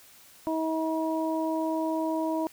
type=harmonic tone; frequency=319.9 Hz; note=D#4; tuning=48 cents sharp; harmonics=1 / 2 / 3; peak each=-28 / -31 / -33 dBFS; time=0.47-2.47 s; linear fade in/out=0 ms; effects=white hiss -54 dBFS RMS until 2.52 s